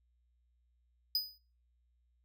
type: tone with exponential decay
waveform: square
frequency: 4978 Hz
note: D#8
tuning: in tune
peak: -27 dBFS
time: 1.15-1.38 s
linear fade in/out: 2 ms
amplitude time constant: 50 ms
effects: noise-tail reverb RT60 0.4 s tail -23 dB re dry + added 60 Hz sine -70 dBFS peak until 2.24 s